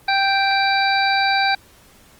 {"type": "harmonic tone with a mistuned harmonic", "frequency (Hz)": 784, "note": "G5", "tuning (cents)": 0, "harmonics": [1, 2, 3, 5, 6], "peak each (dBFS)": [-18, -21, -23, -25, -26], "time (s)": [0.08, 1.55], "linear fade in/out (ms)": 5, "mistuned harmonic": 6, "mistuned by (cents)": -23, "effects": ["pink hiss -50 dBFS RMS until 2.19 s", "Opus 24 kbps"]}